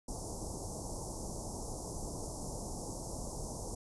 pink band-stop noise, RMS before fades -41 dBFS, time 0.08-3.75 s, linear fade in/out 5 ms, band 960 to 5400 Hz, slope 48 dB/octave, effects resampled to 24000 Hz

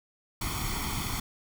pink noise with comb filter, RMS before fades -32 dBFS, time 0.41-1.2 s, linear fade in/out 5 ms, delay 0.9 ms, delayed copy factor +0.8, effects none

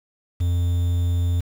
triangle tone with quantisation, 87.31 Hz, F2, in tune, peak -16 dBFS, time 0.4-1.41 s, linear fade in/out 10 ms, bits 7, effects none

